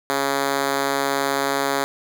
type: tone with high-pass filter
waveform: 5% pulse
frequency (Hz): 138.59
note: C#3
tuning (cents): 0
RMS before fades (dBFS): -22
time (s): 0.1-1.84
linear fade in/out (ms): 0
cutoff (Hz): 310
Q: 1.1
effects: none